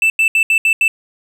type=tone bursts at uneven times; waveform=triangle; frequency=2650 Hz; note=E7; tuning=9 cents sharp; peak=-8 dBFS; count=6; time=0.02-0.1 / 0.19-0.28 / 0.35-0.43 / 0.5-0.58 / 0.65-0.73 / 0.81-0.88 s; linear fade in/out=2 ms; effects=none